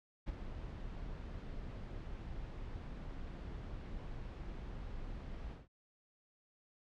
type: noise with ADSR envelope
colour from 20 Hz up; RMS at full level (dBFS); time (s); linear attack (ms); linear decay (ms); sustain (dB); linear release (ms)
brown; -38; 0.26-5.68; 23; 23; -7; 170
effects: low-pass 4000 Hz 12 dB/octave